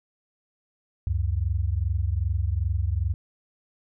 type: tone pair together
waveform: sine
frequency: 70.85 / 93.4 Hz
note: C#2 / F#2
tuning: +38 / +17 cents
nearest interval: perfect fourth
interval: 479 cents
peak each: -25 dBFS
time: 1.07-3.14 s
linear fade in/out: 0 ms
effects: none